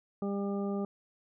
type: harmonic tone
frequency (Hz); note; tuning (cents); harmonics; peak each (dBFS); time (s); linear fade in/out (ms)
200; G3; +35; 1 / 2 / 3 / 4 / 6; -32 / -36 / -42 / -45 / -47; 0.22-0.85; 2
effects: none